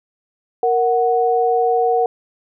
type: tone pair together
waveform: sine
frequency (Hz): 466.1 / 739.9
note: A#4 / F#5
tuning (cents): 0 / 0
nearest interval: minor sixth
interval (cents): 800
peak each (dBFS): -16 / -16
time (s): 0.63-2.06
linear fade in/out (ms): 2
effects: none